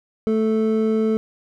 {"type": "tone pair together", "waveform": "triangle", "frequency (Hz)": [220, 438.8], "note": ["A3", "A4"], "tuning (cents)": [0, -5], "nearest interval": "octave", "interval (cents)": 1195, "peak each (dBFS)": [-17, -18], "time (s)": [0.27, 1.17], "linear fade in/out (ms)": 0, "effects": []}